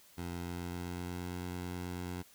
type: tone with pitch glide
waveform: 15% pulse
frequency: 87 to 89.29 Hz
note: F2 to F2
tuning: -6 to +39 cents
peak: -32 dBFS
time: 0.17-2.23 s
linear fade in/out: 20 ms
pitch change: +45 cents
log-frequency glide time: 0.34-1.31 s
effects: white hiss -61 dBFS RMS until 2.34 s